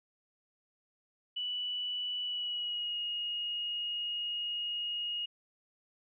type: tone with pitch glide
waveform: sine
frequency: 2960 to 2872 Hz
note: F#7 to F7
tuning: 0 to +48 cents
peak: -33 dBFS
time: 1.36-5.26 s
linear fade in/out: 10 ms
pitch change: -52 cents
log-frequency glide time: 2.22-2.98 s
effects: none

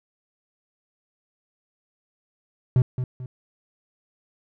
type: tone with echo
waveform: triangle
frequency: 126.5 Hz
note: B2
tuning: 42 cents sharp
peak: -12 dBFS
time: 2.76-2.82 s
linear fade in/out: 2 ms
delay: 220 ms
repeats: 2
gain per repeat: -9 dB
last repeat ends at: 3.26 s
effects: none

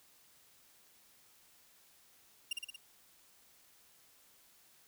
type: tone with echo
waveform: 40% pulse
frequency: 2794 Hz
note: F7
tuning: in tune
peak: -32 dBFS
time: 2.51-2.53 s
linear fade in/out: 5 ms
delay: 58 ms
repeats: 4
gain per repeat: -3 dB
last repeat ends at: 2.762 s
effects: white hiss -65 dBFS RMS until 4.87 s

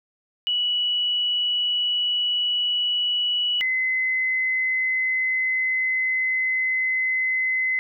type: tone pair in turn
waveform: sine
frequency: 2941 / 2042 Hz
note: F#7 / C7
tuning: -11 / -43 cents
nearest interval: tritone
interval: 632 cents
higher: first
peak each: -20 dBFS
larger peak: neither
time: 0.47-3.61 / 3.61-7.79 s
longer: second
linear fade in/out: 0 ms
effects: none

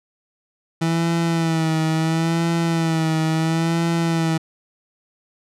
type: tone with vibrato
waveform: 30% pulse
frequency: 163.3 Hz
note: E3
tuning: 16 cents flat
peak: -15 dBFS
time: 0.81-4.38 s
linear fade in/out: 10 ms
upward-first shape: sine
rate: 0.73 Hz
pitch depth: 46 cents each way
effects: low-pass 9000 Hz 12 dB/octave

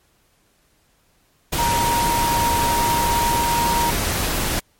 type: tone in noise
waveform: sine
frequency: 940 Hz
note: A#5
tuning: 14 cents sharp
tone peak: -18 dBFS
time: 1.58-3.91 s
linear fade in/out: 10 ms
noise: pink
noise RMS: -22 dBFS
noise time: 1.52-4.6 s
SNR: +1 dB
effects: pink hiss -61 dBFS RMS until 4.79 s + MP3 64 kbps

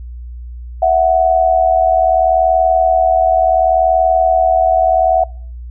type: tone pair together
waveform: sine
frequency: 659.3 / 740 Hz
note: E5 / F#5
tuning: 0 / 0 cents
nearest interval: major second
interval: 200 cents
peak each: -11 dBFS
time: 0.82-5.24 s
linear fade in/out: 5 ms
effects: noise-tail reverb RT60 0.5 s tail -24 dB re dry + added 60 Hz sine -26 dBFS peak until 5.7 s

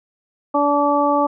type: harmonic tone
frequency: 288.7 Hz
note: D4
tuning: 30 cents flat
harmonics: 1 / 2 / 3 / 4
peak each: -20 / -19 / -19 / -20 dBFS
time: 0.54-1.27 s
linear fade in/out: 10 ms
effects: none

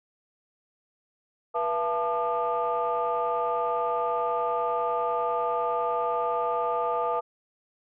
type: tone cluster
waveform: sine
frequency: 485.8 / 676 / 876 / 1206 Hz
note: B4 / E5 / A5 / D6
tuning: -29 / +43 / -8 / +46 cents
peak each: -29 dBFS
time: 1.54-7.21 s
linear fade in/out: 20 ms
effects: tanh soft clip ceiling -17 dBFS

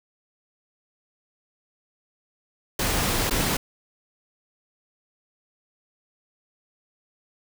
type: noise with dropouts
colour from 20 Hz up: pink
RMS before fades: -24 dBFS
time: 2.79-3.57 s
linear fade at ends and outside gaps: 5 ms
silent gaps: 3.298-3.308 s
effects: none

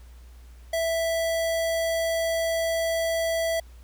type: tone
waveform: square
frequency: 659.3 Hz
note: E5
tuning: in tune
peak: -24 dBFS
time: 0.73-3.6 s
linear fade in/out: 5 ms
effects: added 60 Hz sine -44 dBFS peak until 3.83 s + pink hiss -59 dBFS RMS until 3.83 s

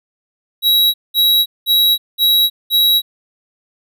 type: tone bursts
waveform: square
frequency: 3869 Hz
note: B7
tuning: 36 cents flat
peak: -10 dBFS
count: 5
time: 0.62-3.02 s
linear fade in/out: 50 ms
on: 320 ms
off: 200 ms
effects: none

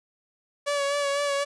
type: tone with vibrato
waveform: sawtooth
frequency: 568 Hz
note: C#5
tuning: 42 cents sharp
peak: -20 dBFS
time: 0.66-1.45 s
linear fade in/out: 20 ms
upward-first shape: sine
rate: 4 Hz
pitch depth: 30 cents each way
effects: resampled to 22050 Hz + 9-bit

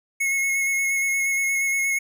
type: tone with vibrato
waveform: square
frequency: 2180 Hz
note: C#7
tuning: 29 cents flat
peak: -21 dBFS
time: 0.2-1.99 s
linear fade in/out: 10 ms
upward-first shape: square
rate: 8.5 Hz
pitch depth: 14 cents each way
effects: none

